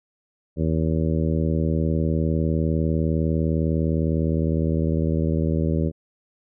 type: harmonic tone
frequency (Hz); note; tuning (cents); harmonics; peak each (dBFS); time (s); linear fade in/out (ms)
79.8; D#2; +44; 1 / 2 / 3 / 4 / 5 / 6 / 7; -24 / -23 / -27 / -29 / -31 / -33 / -33; 0.56-5.92; 50
effects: none